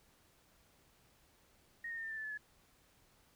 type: tone with pitch steps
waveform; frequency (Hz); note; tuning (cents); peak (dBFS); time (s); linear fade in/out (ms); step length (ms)
sine; 1865 / 1841.5 / 1818.2 / 1795.2 / 1772.6 / 1750.2 / 1728.1 / 1706.3; A#6 / A#6 / A#6 / A6 / A6 / A6 / A6 / G#6; 0 / -22 / -44 / +34 / +12 / -10 / -32 / +46; -40; 1.84-2.376; 5; 67
effects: pink hiss -69 dBFS RMS until 3.35 s